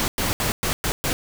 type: noise bursts at uneven times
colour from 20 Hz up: pink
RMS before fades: -23 dBFS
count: 6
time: 0-0.08 / 0.18-0.33 / 0.4-0.52 / 0.63-0.73 / 0.84-0.92 / 1.04-1.13 s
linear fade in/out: 0 ms
effects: none